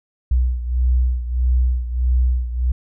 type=beating tone pair; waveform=sine; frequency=61.74 / 63.34 Hz; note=B1 / B1; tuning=0 / +44 cents; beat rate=1.6 Hz; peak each=-16 / -21 dBFS; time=0.31-2.72 s; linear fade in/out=5 ms; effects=none